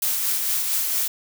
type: noise with tremolo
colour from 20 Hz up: blue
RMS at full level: -22 dBFS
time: 0.02-1.08 s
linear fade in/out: 5 ms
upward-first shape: sine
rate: 4.4 Hz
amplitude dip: 30%
effects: none